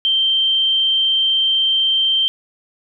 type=tone; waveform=sine; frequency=3136 Hz; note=G7; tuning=in tune; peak=-13 dBFS; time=0.05-2.28 s; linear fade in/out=0 ms; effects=none